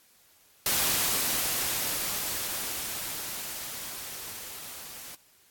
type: noise with level ramp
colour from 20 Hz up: white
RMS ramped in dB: -25 to -43 dBFS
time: 0.66-5.15 s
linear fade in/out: 2 ms
effects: white hiss -61 dBFS RMS until 5.5 s + AAC 64 kbps